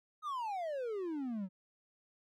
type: exponential sweep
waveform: triangle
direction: down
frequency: 1281 to 180 Hz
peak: -34 dBFS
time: 0.22-1.49 s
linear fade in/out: 50 ms
effects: none